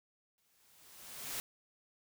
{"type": "noise with exponential growth", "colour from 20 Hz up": "white", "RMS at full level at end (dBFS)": -38, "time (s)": [0.38, 1.4], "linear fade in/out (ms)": 0, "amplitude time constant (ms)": 220, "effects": []}